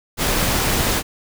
pink noise, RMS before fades -19 dBFS, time 0.17-1.03 s, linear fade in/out 50 ms, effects none

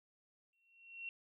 sine tone with exponential growth, 2728 Hz, F7, 41 cents flat, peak -40 dBFS, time 0.53-1.09 s, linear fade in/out 1 ms, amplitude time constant 120 ms, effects none

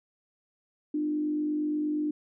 sine tone with frequency modulation, 300.9 Hz, D4, 42 cents sharp, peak -26 dBFS, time 0.94-2.11 s, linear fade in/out 5 ms, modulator 48.5 Hz, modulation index 0.36, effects none

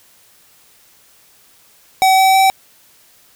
square tone with pitch steps, 760 / 764.8 / 769.7 Hz, F#5 / G5 / G5, +46 / -43 / -32 cents, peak -9 dBFS, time 2.02-2.5 s, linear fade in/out 0 ms, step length 160 ms, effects white hiss -50 dBFS RMS until 3.35 s

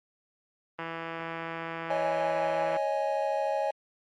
click train, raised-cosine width 0.5 ms, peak -21 dBFS, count 327, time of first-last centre 0.79-2.766 s, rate 165 Hz
triangle chord, C# suspended second, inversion none, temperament equal with one note detuned, 554.4 / 627.7 / 830.6 Hz, C#5 / D#5 / G#5, 0 / +15 / 0 cents, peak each -29 dBFS, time 1.9-3.71 s, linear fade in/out 5 ms
effects high-pass 150 Hz 12 dB/octave + Opus 24 kbps

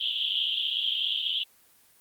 white band-pass noise, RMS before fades -28 dBFS, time 0-1.44 s, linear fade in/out 10 ms, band 3000 to 3400 Hz, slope 96 dB/octave, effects white hiss -60 dBFS RMS until 2 s + Opus 24 kbps

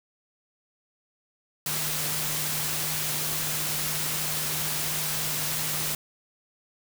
sine tone in noise, 153 Hz, D#3, 29 cents flat, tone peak -38 dBFS, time 1.66-5.95 s, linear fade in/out 2 ms, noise white, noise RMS -29 dBFS, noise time 1.66-5.95 s, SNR -12 dB, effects none

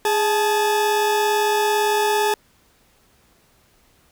40% pulse tone pair together, 415.3 / 868.4 Hz, G#4 / A5, 0 / -23 cents, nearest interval octave + minor second, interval 1277 cents, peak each -19 dBFS, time 0.05-2.34 s, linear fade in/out 2 ms, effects pink hiss -58 dBFS RMS until 4.11 s

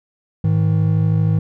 triangle tone pair together, 106.05 / 158.9 Hz, G#2 / D#3, +37 / +37 cents, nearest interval perfect fifth, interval 700 cents, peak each -14 dBFS, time 0.44-1.39 s, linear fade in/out 5 ms, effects none

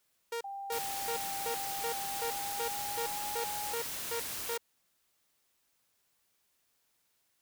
sawtooth tone bursts, 466.2 Hz, A#4, in tune, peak -30 dBFS, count 12, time 0.32-4.578 s, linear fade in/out 5 ms, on 89 ms, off 290 ms
sine tone with pitch glide, 792 to 829.5 Hz, G5 to G#5, +18 to -2 cents, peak -38 dBFS, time 0.44-3.74 s, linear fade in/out 5 ms, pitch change +80 cents, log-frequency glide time 2-3.3 s
white noise, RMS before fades -39 dBFS, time 0.72-4.57 s, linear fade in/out 2 ms
effects white hiss -75 dBFS RMS until 7.41 s

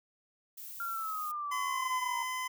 violet noise, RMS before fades -45 dBFS, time 0.57-1.32 s, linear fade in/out 10 ms
sine exponential sweep, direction down, 1396.9 to 944 Hz, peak -34 dBFS, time 0.8-2.23 s, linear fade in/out 2 ms
25% pulse tone, 1020 Hz, C6, 44 cents flat, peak -30 dBFS, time 1.51-2.48 s, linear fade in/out 10 ms
effects none

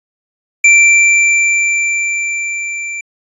square tone with level ramp, 2349 Hz, D7, in tune, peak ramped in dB -4 to -21 dBFS, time 0.64-3.01 s, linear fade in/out 5 ms, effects resampled to 24000 Hz

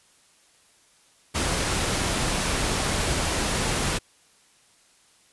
pink noise, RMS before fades -25 dBFS, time 1.34-3.99 s, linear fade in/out 20 ms, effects white hiss -59 dBFS RMS until 5.32 s + resampled to 24000 Hz

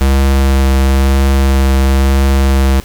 square tone with vibrato, 67.4 Hz, C#2, 48 cents flat, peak -8 dBFS, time 0.01-2.8 s, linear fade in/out 0 ms, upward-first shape triangle, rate 1 Hz, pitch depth 14 cents each way, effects pink hiss -36 dBFS RMS until 2.84 s

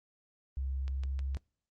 sine tone with pitch glide, 66.8 to 67.46 Hz, C2 to C#2, +36 to -46 cents, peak -32 dBFS, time 0.57-1.37 s, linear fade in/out 0 ms, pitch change +18 cents, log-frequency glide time 0.71-1.16 s
click train, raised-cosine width 0.2 ms, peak -31 dBFS, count 4, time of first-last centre 0.88-1.347 s, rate 6.42 Hz
effects noise-tail reverb RT60 0.5 s tail -26 dB re dry + Opus 32 kbps

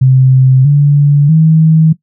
sine tone with pitch steps, 130.81 / 144.31 / 159.2 Hz, C3 / D3 / D#3, 0 / -30 / +40 cents, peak -3 dBFS, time 0.01-1.93 s, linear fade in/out 10 ms, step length 640 ms, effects noise-tail reverb RT60 0.1 s tail -17 dB re dry

